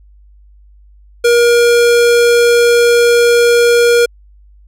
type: tone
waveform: square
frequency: 475 Hz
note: A#4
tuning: 33 cents sharp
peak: -7 dBFS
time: 1.24-4.06 s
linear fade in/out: 10 ms
effects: added 50 Hz sine -40 dBFS peak until 4.67 s + low-pass 12000 Hz 12 dB/octave